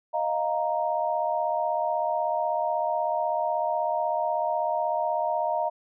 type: chord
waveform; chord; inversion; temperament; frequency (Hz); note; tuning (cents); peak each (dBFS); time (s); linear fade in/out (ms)
sine; Eb suspended second; none; equal; 622.3 / 698.5 / 932.3; Eb5 / F5 / Bb5; 0 / 0 / 0; -28; 0.13-5.7; 20
effects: none